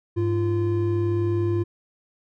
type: tone pair together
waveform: triangle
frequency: 102.15 / 344.6 Hz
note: G#2 / F4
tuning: -28 / -23 cents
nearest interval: octave + major sixth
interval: 2105 cents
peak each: -21 dBFS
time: 0.16-1.64 s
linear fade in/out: 20 ms
effects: none